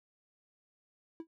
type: tone with exponential decay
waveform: triangle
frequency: 326.1 Hz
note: E4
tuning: 19 cents flat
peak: -34 dBFS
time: 1.2-1.27 s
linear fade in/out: 1 ms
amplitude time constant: 15 ms
effects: none